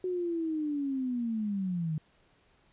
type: linear sweep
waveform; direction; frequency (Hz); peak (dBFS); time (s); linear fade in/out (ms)
sine; down; 370 to 151.1; -29; 0.04-1.98; 2
effects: pink hiss -66 dBFS RMS until 2.72 s + resampled to 8000 Hz